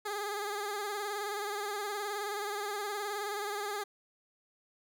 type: tone with vibrato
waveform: 15% pulse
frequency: 410.9 Hz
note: G#4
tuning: 18 cents flat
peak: -28 dBFS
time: 0.05-3.84 s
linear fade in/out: 10 ms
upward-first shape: sine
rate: 19 Hz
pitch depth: 58 cents each way
effects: none